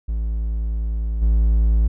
triangle tone with level steps, 55 Hz, A1, in tune, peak -18 / -11 dBFS, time 0.08-1.88 s, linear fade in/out 10 ms, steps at 1.21 s, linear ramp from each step 20 ms, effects none

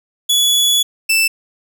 sawtooth tone pair in turn, 3406 / 2652 Hz, G#7 / E7, +43 / +10 cents, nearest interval major third, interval 433 cents, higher first, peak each -8 dBFS, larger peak neither, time 0.29-0.83 / 1.09-1.28 s, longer first, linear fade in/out 10 ms, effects none

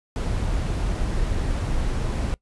brown noise, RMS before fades -24 dBFS, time 0.16-2.34 s, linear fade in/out 0 ms, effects noise-tail reverb RT60 0.1 s tail -22 dB re dry + resampled to 24000 Hz

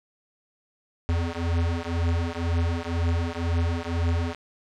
square beating tone pair, 83.5 / 85.5 Hz, E2 / F2, +23 / -36 cents, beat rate 2 Hz, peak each -27 dBFS, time 1.09-4.35 s, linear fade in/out 0 ms, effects low-pass 5000 Hz 12 dB/octave

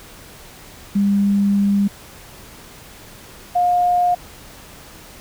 sine tone pair in turn, 200.6 / 712 Hz, G3 / F5, +40 / +33 cents, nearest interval octave + minor seventh, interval 2193 cents, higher second, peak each -13 dBFS, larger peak neither, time 0.95-1.88 / 3.55-4.15 s, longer first, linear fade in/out 10 ms, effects pink hiss -41 dBFS RMS until 5.2 s

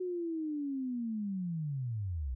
sine linear sweep, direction down, 370 to 58.4 Hz, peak -33 dBFS, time 0-2.35 s, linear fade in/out 10 ms, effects none

